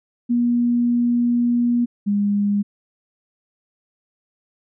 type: tone pair in turn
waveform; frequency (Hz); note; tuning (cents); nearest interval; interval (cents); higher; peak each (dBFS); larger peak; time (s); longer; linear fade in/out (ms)
sine; 240 / 203.6; B3 / G#3; -49 / -34; minor third; 285; first; -15 / -16; first; 0.29-1.86 / 2.06-2.63; first; 20
effects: none